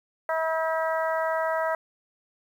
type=harmonic tone with a mistuned harmonic; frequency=322.4 Hz; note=E4; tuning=38 cents flat; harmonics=2 / 3 / 4 / 5 / 6; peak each=-26 / -30 / -32 / -34 / -36 dBFS; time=0.29-1.75 s; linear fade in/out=2 ms; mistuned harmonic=5; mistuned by=-16 cents; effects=9-bit